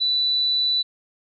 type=tone; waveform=sine; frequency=3972 Hz; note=B7; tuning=9 cents sharp; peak=-18 dBFS; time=0-0.83 s; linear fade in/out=20 ms; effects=none